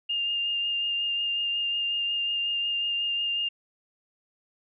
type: tone with vibrato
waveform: sine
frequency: 2813 Hz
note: F7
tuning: 12 cents sharp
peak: -25 dBFS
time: 0.09-3.49 s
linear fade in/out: 10 ms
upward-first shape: sine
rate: 5.5 Hz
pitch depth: 13 cents each way
effects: none